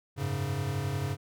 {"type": "chord", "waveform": "square", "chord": "F# suspended second", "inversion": "none", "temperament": "equal", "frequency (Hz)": [92.5, 103.83, 138.59], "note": ["F#2", "G#2", "C#3"], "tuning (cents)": [0, 0, 0], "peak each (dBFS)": [-37, -35, -33], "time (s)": [0.16, 1.17], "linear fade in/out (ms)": 50, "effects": []}